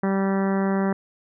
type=harmonic tone; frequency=194.4 Hz; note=G3; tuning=14 cents flat; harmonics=1 / 2 / 3 / 4 / 5 / 6 / 7 / 8 / 9 / 10; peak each=-21 / -27 / -31 / -33 / -35 / -37 / -38 / -39 / -40 / -41 dBFS; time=0.03-0.93 s; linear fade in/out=5 ms; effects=none